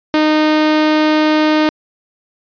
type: tone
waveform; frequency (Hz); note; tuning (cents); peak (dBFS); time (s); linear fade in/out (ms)
sawtooth; 307.7; D#4; -19; -6; 0.14-1.69; 0
effects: resampled to 11025 Hz